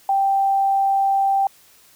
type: tone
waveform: sine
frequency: 784 Hz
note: G5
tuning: in tune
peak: -15 dBFS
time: 0.09-1.47 s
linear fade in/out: 2 ms
effects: white hiss -52 dBFS RMS until 1.95 s